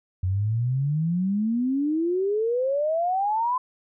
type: exponential sweep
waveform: sine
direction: up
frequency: 89.8 to 1031 Hz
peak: -21 dBFS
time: 0.23-3.58 s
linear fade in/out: 5 ms
effects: none